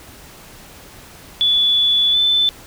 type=tone with pitch glide; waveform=sine; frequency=3443 to 3519 Hz; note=A7 to A7; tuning=-38 to 0 cents; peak=-12 dBFS; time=1.41-2.49 s; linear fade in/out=0 ms; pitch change=+38 cents; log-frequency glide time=2.12-2.17 s; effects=pink hiss -41 dBFS RMS until 2.66 s